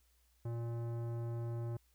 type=tone with tanh clipping; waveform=sine; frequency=117.1 Hz; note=A#2; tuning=8 cents sharp; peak=-39 dBFS; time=0.45-1.77 s; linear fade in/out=5 ms; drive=16 dB; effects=added 60 Hz sine -70 dBFS peak until 1.94 s + white hiss -75 dBFS RMS until 1.94 s